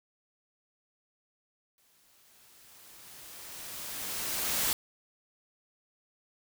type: noise with exponential growth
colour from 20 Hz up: white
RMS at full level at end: -28 dBFS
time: 1.78-4.73 s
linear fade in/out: 1 ms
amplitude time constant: 640 ms
effects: none